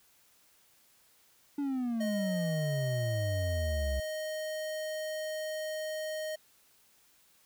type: exponential sweep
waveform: triangle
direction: down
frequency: 290.3 to 64.6 Hz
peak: -28 dBFS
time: 1.58-4 s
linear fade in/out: 5 ms
type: tone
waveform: square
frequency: 622.3 Hz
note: D#5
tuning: in tune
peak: -35 dBFS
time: 2-6.36 s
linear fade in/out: 10 ms
effects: white hiss -65 dBFS RMS until 7.45 s